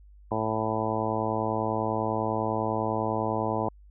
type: harmonic tone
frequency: 110 Hz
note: A2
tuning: in tune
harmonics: 1 / 2 / 3 / 4 / 5 / 6 / 7 / 8 / 9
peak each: -34 / -34 / -34 / -34 / -34 / -34 / -34 / -34 / -34 dBFS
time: 0.31-3.69 s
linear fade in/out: 5 ms
effects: added 50 Hz sine -49 dBFS peak until 3.9 s